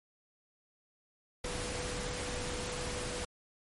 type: tone in noise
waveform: sine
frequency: 493.9 Hz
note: B4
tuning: in tune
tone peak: -42 dBFS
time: 1.44-3.25 s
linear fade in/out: 5 ms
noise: pink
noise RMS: -38 dBFS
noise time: 1.44-3.25 s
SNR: -7 dB
effects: MP3 48 kbps